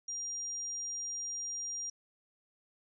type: tone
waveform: sine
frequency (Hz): 5700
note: F8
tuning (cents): +34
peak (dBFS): -36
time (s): 0.08-1.9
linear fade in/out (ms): 5
effects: none